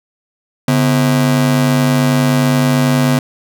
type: ring-modulated tone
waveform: 45% pulse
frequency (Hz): 196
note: G3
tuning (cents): 0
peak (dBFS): -7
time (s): 0.68-3.19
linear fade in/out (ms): 2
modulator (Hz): 54.7
effects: none